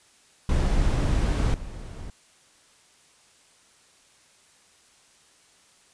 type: noise with level steps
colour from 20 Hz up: brown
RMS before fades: -22 / -37 dBFS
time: 0.49-2.1 s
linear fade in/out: 2 ms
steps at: 1.54 s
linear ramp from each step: 2 ms
effects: white hiss -58 dBFS RMS until 5.93 s + resampled to 22050 Hz